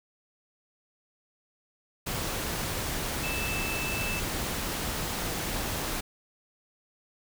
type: tone in noise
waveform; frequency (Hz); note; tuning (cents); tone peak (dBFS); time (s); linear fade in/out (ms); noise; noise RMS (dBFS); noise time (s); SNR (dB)
sine; 2637; E7; 0; -33; 3.23-4.2; 10; pink; -32; 2.06-6.01; -4
effects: none